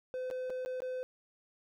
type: tone with dropouts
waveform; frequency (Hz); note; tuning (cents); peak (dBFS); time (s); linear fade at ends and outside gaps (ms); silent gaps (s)
triangle; 510; C5; -44; -33; 0.14-1.03; 0; 0.302-0.311 / 0.498-0.503 / 0.65-0.66 / 0.804-0.82
effects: none